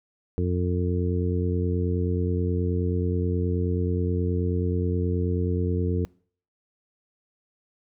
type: harmonic tone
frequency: 89.4 Hz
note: F2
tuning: 41 cents sharp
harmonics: 1 / 2 / 3 / 4 / 5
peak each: -24 / -29 / -32 / -32 / -31 dBFS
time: 0.38-6.05 s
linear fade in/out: 0 ms
effects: noise-tail reverb RT60 0.5 s tail -25 dB re dry